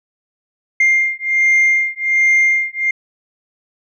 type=beating tone pair; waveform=sine; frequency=2108 / 2109.3 Hz; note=C7 / C7; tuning=+12 / +13 cents; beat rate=1.3 Hz; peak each=-13 dBFS; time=0.8-2.91 s; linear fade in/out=5 ms; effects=tanh soft clip ceiling -7 dBFS